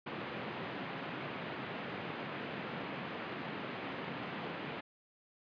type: band-pass noise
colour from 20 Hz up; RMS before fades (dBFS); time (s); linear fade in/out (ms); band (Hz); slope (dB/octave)
pink; -42; 0.06-4.81; 10; 140 to 3000; 24
effects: resampled to 11025 Hz